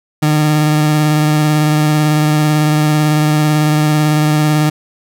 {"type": "tone with vibrato", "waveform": "30% pulse", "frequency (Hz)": 151.9, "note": "D#3", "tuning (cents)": -41, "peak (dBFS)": -7, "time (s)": [0.22, 4.7], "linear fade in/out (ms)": 10, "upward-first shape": "sine", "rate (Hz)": 18, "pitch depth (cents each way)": 19, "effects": []}